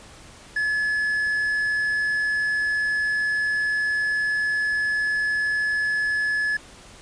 triangle tone, 1710 Hz, A6, 50 cents flat, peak -19 dBFS, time 0.56-6.57 s, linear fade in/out 5 ms, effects pink hiss -46 dBFS RMS until 7.01 s + resampled to 22050 Hz

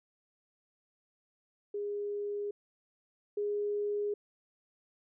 sine tone pair in turn, 410 / 412.6 Hz, G#4 / G#4, -22 / -11 cents, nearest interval unison, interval 11 cents, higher second, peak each -33 / -30 dBFS, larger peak second, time 1.74-2.51 / 3.37-4.14 s, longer neither, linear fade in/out 5 ms, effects none

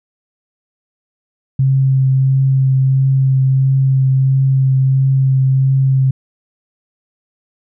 sine tone with vibrato, 133.4 Hz, C3, 34 cents sharp, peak -9 dBFS, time 1.59-6.11 s, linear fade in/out 5 ms, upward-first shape triangle, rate 1.5 Hz, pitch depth 15 cents each way, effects none

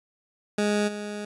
20% pulse tone with level steps, 207.7 Hz, G#3, in tune, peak -17 / -27 dBFS, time 0.58-1.25 s, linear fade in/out 5 ms, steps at 0.87 s, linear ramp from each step 20 ms, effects resampled to 24000 Hz

